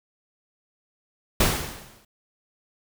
pink noise with exponential decay, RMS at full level -18 dBFS, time 1.4-2.05 s, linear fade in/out 5 ms, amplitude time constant 140 ms, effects none

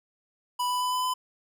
square tone with pitch steps, 987.8 / 993.5 / 999.3 / 1005.1 / 1010.9 Hz, B5 / B5 / B5 / B5 / B5, 0 / +10 / +20 / +30 / +40 cents, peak -26 dBFS, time 0.59-1.14 s, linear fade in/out 10 ms, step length 110 ms, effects none

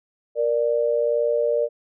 sine tone pair together, 469.1 / 591 Hz, A#4 / D5, +11 / +11 cents, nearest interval major third, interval 400 cents, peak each -21 dBFS, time 0.35-1.69 s, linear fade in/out 50 ms, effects none

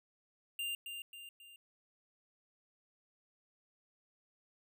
square tone with echo, 2794 Hz, F7, in tune, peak -37 dBFS, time 0.59-0.75 s, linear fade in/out 2 ms, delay 270 ms, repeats 3, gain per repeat -6 dB, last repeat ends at 1.56 s, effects none

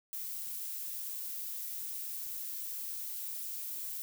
violet noise, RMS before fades -40 dBFS, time 0.13-4.02 s, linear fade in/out 0 ms, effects none

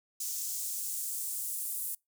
white noise with high-pass filter sweep, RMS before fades -36 dBFS, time 0.2-1.95 s, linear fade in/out 5 ms, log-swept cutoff 6400 to 9800 Hz, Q 1.5, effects noise-tail reverb RT60 0.2 s tail -26 dB re dry

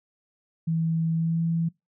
sine tone with pitch glide, 163.2 to 165.86 Hz, E3 to E3, -17 to +11 cents, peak -22 dBFS, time 0.67-1.69 s, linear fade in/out 10 ms, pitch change +28 cents, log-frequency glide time 1.13-1.43 s, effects noise-tail reverb RT60 0.2 s tail -24 dB re dry

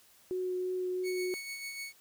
sine tone with vibrato, 366.7 Hz, F#4, 15 cents flat, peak -31 dBFS, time 0.31-1.34 s, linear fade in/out 0 ms, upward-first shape triangle, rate 3 Hz, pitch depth 11 cents each way
sawtooth tone with tremolo, 2217 Hz, C#7, in tune, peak -34 dBFS, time 1.03-1.93 s, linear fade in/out 50 ms, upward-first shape sine, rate 6.7 Hz, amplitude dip 40%
effects white hiss -62 dBFS RMS until 2 s

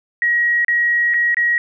sine tone with dropouts, 1900 Hz, A#6, 33 cents sharp, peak -13 dBFS, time 0.22-1.58 s, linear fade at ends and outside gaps 1 ms, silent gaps 0.647-0.682 / 1.138-1.142 / 1.345-1.369 s, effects none

